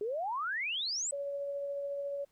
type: exponential sweep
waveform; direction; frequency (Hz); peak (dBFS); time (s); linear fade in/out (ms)
sine; up; 398.1 to 8200; -32; 0.01-1.11; 2
type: tone with tremolo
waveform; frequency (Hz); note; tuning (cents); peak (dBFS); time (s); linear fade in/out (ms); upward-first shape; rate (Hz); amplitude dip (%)
sine; 564; C#5; +30; -33; 1.12-2.25; 10; triangle; 14; 25
effects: pink hiss -74 dBFS RMS until 2.31 s